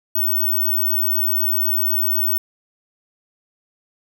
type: tone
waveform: sine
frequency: 15804 Hz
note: B9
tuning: in tune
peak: -16 dBFS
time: 0.15-2.38 s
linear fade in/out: 5 ms
effects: none